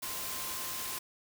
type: tone in noise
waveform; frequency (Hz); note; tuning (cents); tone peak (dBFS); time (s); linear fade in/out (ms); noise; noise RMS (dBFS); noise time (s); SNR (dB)
sine; 1046.5; C6; 0; -47; 0.02-0.99; 10; white; -38; 0.02-0.99; -12
effects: none